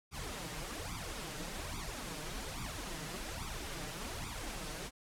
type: noise with flanger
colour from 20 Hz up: pink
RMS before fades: -42 dBFS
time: 0.11-4.91 s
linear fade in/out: 50 ms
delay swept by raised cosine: 0.83 to 6.63 ms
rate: 1.2 Hz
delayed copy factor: +0.9
effects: low-pass 11000 Hz 12 dB/octave